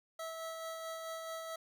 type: tone with tremolo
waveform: 25% pulse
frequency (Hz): 651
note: E5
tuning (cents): -22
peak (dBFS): -36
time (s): 0.19-1.56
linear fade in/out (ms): 5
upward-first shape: sine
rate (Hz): 4.6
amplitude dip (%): 30
effects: 13-bit